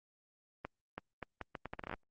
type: accelerating click train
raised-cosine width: 0.5 ms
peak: -25 dBFS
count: 14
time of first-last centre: 0.65-1.939 s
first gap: 330 ms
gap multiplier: 0.75
effects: Opus 24 kbps